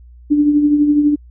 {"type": "tone with tremolo", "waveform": "sine", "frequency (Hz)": 294, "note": "D4", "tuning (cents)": 2, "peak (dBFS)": -7, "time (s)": [0.3, 1.16], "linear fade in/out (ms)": 20, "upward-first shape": "triangle", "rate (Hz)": 12, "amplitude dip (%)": 55, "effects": ["added 60 Hz sine -38 dBFS peak until 1.3 s"]}